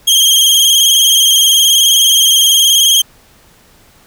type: tone with vibrato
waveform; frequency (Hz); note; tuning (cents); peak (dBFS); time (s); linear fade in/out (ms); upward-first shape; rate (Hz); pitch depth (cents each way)
sawtooth; 3203; G7; +37; -3; 0.07-3.02; 10; square; 19; 33
effects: pink hiss -46 dBFS RMS until 4.06 s